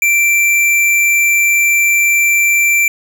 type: tone with hard clipping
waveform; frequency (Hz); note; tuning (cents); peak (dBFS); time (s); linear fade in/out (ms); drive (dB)
sine; 2349; D7; 0; -10; 0.02-2.88; 2; 17
effects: none